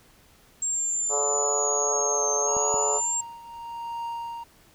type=linear two-way sweep; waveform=sine; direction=down then up; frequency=7490 to 6310 to 7490 Hz; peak=-24 dBFS; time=0.62-3.21 s; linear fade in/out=5 ms; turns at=2.33 s
type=harmonic tone; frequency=144 Hz; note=D3; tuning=34 cents flat; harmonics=3 / 4 / 5 / 6 / 7 / 8 / 9; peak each=-29 / -31 / -33 / -35 / -36 / -37 / -38 dBFS; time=1.09-3.01 s; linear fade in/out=50 ms
type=tone with tremolo; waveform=triangle; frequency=932.3 Hz; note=A#5; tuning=in tune; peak=-27 dBFS; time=2.47-4.44 s; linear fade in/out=10 ms; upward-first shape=triangle; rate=0.79 Hz; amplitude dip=80%
type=clicks; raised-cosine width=2 ms; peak=-23 dBFS; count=2; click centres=2.567 / 2.742 s
effects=pink hiss -57 dBFS RMS until 4.74 s